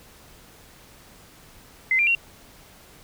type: tone with pitch steps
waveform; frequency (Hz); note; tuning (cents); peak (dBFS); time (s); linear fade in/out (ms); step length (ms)
sine; 2059 / 2379 / 2748; C7 / D7 / F7; -28 / +22 / -29; -17; 1.91-2.15; 2; 80
effects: pink hiss -50 dBFS RMS until 3.03 s